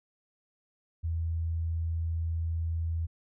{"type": "tone", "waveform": "sine", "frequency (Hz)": 82.41, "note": "E2", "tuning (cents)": 0, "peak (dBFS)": -28, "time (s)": [1.03, 3.07], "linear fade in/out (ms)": 20, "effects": []}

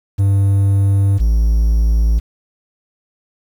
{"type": "tone pair in turn", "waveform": "triangle", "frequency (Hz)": [98.8, 55.33], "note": ["G2", "A1"], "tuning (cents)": [14, 10], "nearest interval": "minor seventh", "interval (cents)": 1004, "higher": "first", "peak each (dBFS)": -8, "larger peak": "neither", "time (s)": [[0.18, 1.19], [1.19, 2.2]], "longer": "neither", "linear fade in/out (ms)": 20, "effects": ["7-bit"]}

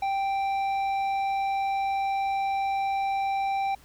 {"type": "tone with tanh clipping", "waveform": "triangle", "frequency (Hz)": 784, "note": "G5", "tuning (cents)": 0, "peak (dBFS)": -26, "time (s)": [0.02, 3.75], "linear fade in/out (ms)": 5, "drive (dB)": 13, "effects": ["added 60 Hz sine -57 dBFS peak until 3.84 s", "pink hiss -56 dBFS RMS until 3.84 s"]}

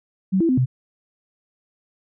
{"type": "tone with pitch steps", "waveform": "sine", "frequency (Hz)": [189.8, 332, 256.5, 127.8], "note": ["F#3", "E4", "C4", "C3"], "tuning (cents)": [44, 12, -34, -40], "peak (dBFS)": -15, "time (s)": [0.32, 0.66], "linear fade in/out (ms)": 20, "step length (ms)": 85, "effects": []}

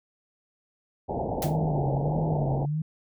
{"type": "low-pass noise", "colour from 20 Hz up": "white", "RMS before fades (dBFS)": -30, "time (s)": [1.08, 2.66], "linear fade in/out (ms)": 20, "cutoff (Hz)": 860, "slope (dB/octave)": 96}
{"type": "noise with exponential decay", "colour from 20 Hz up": "white", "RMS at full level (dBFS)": -30, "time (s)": [1.42, 1.57], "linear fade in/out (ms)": 2, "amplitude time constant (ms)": 31}
{"type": "tone with vibrato", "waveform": "sine", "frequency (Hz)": 147.5, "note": "D3", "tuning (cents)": 8, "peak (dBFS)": -25, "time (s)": [1.44, 2.82], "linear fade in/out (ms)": 5, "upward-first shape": "sine", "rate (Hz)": 1.6, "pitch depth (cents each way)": 130}
{"effects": []}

